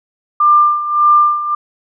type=tone with tremolo; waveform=sine; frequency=1193 Hz; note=D6; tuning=27 cents sharp; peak=-5 dBFS; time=0.4-1.55 s; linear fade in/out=5 ms; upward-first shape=sine; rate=1.7 Hz; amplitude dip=75%; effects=none